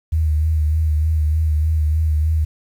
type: tone with vibrato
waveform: sine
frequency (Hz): 77.78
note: D#2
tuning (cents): 0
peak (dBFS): -14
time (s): 0.12-2.45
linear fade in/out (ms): 10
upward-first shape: sine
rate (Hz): 3.3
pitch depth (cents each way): 44
effects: 8-bit